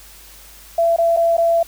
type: tone with dropouts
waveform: sine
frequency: 672 Hz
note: E5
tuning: 33 cents sharp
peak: -12 dBFS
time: 0.78-1.63 s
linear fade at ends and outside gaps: 5 ms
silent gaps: 0.963-0.984 / 1.165-1.17 / 1.369-1.38 s
effects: added 50 Hz sine -46 dBFS peak until 1.67 s + white hiss -43 dBFS RMS until 1.67 s